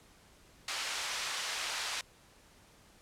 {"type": "band-pass noise", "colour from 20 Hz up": "white", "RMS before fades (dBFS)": -37, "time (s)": [0.68, 2.01], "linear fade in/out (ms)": 2, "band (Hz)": [740, 5200], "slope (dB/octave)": 12, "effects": ["pink hiss -61 dBFS RMS until 3.01 s", "low-pass 11000 Hz 12 dB/octave"]}